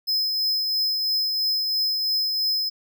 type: tone with tremolo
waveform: square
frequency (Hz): 5100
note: D#8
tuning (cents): +42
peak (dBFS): -20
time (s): 0.07-2.7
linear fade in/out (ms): 20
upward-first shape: triangle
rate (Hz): 3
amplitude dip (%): 35
effects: none